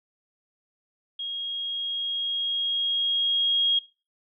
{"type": "tone with level ramp", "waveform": "sine", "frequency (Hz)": 3272, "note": "G#7", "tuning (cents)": -26, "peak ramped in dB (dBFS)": [-30, -19], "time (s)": [1.19, 3.79], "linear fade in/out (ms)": 5, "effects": ["noise-tail reverb RT60 0.3 s tail -18 dB re dry"]}